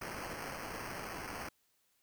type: noise with sample-and-hold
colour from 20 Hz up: white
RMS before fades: -43 dBFS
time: 0.01-1.49 s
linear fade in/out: 5 ms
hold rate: 3675 Hz
effects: white hiss -75 dBFS RMS until 2.02 s